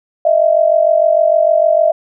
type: tone pair together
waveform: sine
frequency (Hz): 623.4 / 670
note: D#5 / E5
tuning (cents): +3 / +28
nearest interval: minor second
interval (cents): 125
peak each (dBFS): -11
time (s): 0.25-1.92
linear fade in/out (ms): 5
effects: none